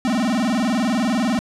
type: tone with vibrato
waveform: square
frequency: 233.1 Hz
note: A#3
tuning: in tune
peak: -18 dBFS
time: 0.05-1.39 s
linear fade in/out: 0 ms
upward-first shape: square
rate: 20 Hz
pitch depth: 190 cents each way
effects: low-pass 8000 Hz 12 dB/octave